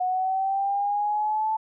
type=linear sweep; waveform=sine; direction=up; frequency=730 to 880 Hz; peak=-22 dBFS; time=0-1.57 s; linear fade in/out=10 ms; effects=none